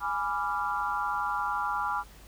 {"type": "chord", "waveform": "sine", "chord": "G# diminished seventh", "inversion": "none", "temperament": "equal with one note detuned", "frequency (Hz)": [830.6, 987.8, 1174.7, 1384.9], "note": ["G#5", "B5", "D6", "F6"], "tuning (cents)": [0, 0, 0, -15], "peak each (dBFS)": -33, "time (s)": [0, 2.04], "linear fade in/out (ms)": 50, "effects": ["added 50 Hz sine -52 dBFS peak until 2.27 s", "pink hiss -54 dBFS RMS until 2.27 s"]}